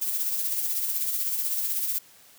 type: noise with tremolo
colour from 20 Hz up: violet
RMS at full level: -26 dBFS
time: 0.01-1.99 s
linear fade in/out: 10 ms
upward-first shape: sine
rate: 16 Hz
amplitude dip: 40%
effects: white hiss -54 dBFS RMS until 2.38 s + high-pass 60 Hz 12 dB/octave